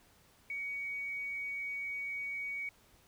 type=tone with tanh clipping; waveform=triangle; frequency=2248 Hz; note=C#7; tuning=24 cents sharp; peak=-36 dBFS; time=0.5-2.69 s; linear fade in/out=2 ms; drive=3 dB; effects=pink hiss -65 dBFS RMS until 3.07 s